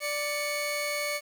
sawtooth tone pair together, 587.3 / 2217 Hz, D5 / C#7, 0 / 0 cents, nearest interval octave + major seventh, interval 2300 cents, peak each -28 dBFS, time 0-1.21 s, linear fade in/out 50 ms, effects 9-bit

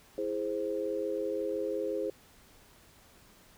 sine chord, E augmented, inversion none, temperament equal, 329.6 / 415.3 / 523.3 Hz, E4 / G#4 / B#4, 0 / 0 / 0 cents, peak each -37 / -34 / -34 dBFS, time 0.18-2.1 s, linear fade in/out 2 ms, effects pink hiss -59 dBFS RMS until 3.57 s

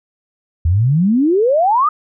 sine exponential sweep, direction up, 77.78 to 1270 Hz, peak -10 dBFS, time 0.65-1.89 s, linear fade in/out 5 ms, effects none

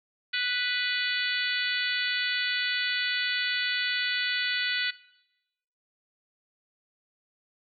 harmonic tone, 493.9 Hz, B4, in tune, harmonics 3 / 4 / 5 / 6 / 7 / 8 / 9, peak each -31 / -32 / -33 / -34 / -34 / -35 / -36 dBFS, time 0.33-4.91 s, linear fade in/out 10 ms, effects noise-tail reverb RT60 0.9 s tail -19 dB re dry + MP3 96 kbps

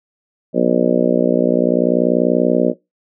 harmonic tone, 60.4 Hz, B1, 38 cents flat, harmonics 3 / 4 / 5 / 6 / 7 / 8 / 9 / 10, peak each -20 / -18 / -21 / -20 / -24 / -20 / -19 / -21 dBFS, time 0.53-2.74 s, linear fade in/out 50 ms, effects noise-tail reverb RT60 0.2 s tail -21 dB re dry

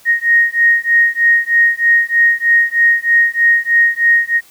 sine beating tone pair, 1864.7 / 1867.9 Hz, A#6 / A#6, 0 / +3 cents, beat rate 3.2 Hz, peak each -12 dBFS, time 0.05-4.41 s, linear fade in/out 50 ms, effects white hiss -46 dBFS RMS until 4.5 s

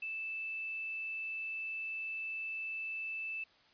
sine tone with quantisation, 2637 Hz, E7, in tune, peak -37 dBFS, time 0.02-3.44 s, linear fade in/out 5 ms, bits 11, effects white hiss -65 dBFS RMS until 3.73 s + resampled to 11025 Hz

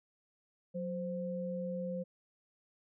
sine tone pair together, 182.7 / 520.8 Hz, F#3 / C5, -22 / -8 cents, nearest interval octave + tritone, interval 1814 cents, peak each -38 / -38 dBFS, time 0.74-2.04 s, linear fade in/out 20 ms, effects none

